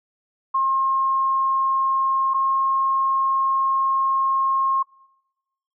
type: tone pair in turn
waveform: sine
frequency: 1070 / 1074 Hz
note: C6 / C6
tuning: +38 / +45 cents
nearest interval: unison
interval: 7 cents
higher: second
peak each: -17 dBFS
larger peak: neither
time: 0.54-2.34 / 2.34-4.83 s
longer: second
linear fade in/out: 10 ms
effects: noise-tail reverb RT60 1.0 s tail -25 dB re dry